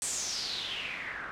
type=noise with low-pass filter sweep; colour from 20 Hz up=white; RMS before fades=-36 dBFS; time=0.02-1.31 s; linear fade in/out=0 ms; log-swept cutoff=8400 to 1400 Hz; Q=5.5; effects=none